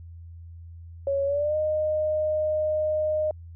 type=tone with pitch glide; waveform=sine; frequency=554.4 to 615.1 Hz; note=C#5 to D#5; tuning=0 to -20 cents; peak=-22 dBFS; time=1.07-3.31 s; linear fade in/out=2 ms; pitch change=+180 cents; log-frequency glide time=1.25-1.56 s; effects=added 84 Hz sine -40 dBFS peak until 3.55 s